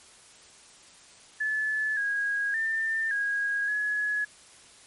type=tone with pitch steps; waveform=sine; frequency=1730 / 1644 / 1793 / 1643 / 1689 Hz; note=A6 / G#6 / A6 / G#6 / G#6; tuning=-30 / -18 / +32 / -19 / +29 cents; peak=-25 dBFS; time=1.4-4.25 s; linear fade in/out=10 ms; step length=570 ms; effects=white hiss -53 dBFS RMS until 4.86 s + MP3 48 kbps